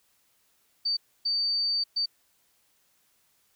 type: tone bursts at uneven times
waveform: sine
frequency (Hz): 4600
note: D8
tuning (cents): -37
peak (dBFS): -24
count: 3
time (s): 0.85-0.97 / 1.25-1.84 / 1.96-2.06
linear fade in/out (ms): 10
effects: white hiss -68 dBFS RMS until 3.55 s